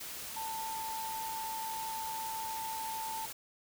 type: tone in noise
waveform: sine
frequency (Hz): 890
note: A5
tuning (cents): +20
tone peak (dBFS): -37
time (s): 0.36-3.26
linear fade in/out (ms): 10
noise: white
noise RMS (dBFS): -43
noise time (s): 0-3.33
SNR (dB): +3
effects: none